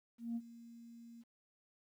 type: tone with ADSR envelope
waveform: sine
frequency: 233.1 Hz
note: A#3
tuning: in tune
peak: -34 dBFS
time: 0.18-1.24 s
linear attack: 180 ms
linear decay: 48 ms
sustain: -18 dB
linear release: 31 ms
effects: tanh soft clip ceiling -33 dBFS + 12-bit